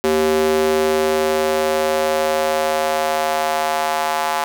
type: tone with high-pass filter sweep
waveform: square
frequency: 77.78 Hz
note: D#2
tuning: in tune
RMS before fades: -18 dBFS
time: 0.04-4.44 s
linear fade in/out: 0 ms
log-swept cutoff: 350 to 830 Hz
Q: 2.8
effects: none